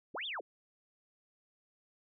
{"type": "linear two-way sweep", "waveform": "sine", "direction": "up then down", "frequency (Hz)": [119.9, 3700, 250.5], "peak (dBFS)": -37, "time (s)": [0.14, 0.41], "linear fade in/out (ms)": 10, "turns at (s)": 0.26, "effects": []}